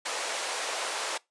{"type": "band-pass noise", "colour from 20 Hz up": "pink", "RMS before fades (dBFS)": -33, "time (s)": [0.05, 1.18], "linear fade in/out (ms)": 10, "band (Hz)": [490, 9700], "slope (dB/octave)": 24, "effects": ["noise-tail reverb RT60 0.2 s tail -23 dB re dry", "resampled to 24000 Hz"]}